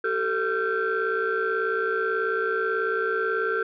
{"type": "tone cluster", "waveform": "sine", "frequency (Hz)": [387.7, 446, 1368, 1554], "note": ["G4", "A4", "F6", "G6"], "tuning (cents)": [-19, 23, -36, -16], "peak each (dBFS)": [-29, -26, -28, -27], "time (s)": [0.04, 3.63], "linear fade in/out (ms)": 5, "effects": ["tanh soft clip ceiling -16 dBFS"]}